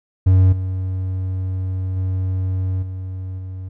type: tone with level steps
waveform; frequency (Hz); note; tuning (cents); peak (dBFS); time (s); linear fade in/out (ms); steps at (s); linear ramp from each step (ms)
triangle; 93.4; F#2; +17; -7 / -18 / -16 / -23 / -25; 0.26-3.69; 10; 0.52 / 1.96 / 2.82 / 3.38; 10
effects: none